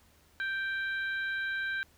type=harmonic tone with a mistuned harmonic; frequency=784 Hz; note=G5; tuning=in tune; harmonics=2 / 3 / 4 / 5; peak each=-31 / -45 / -49 / -45 dBFS; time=0.4-1.83 s; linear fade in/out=0 ms; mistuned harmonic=4; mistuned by=+15 cents; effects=added 77 Hz sine -64 dBFS peak until 1.97 s + pink hiss -64 dBFS RMS until 1.97 s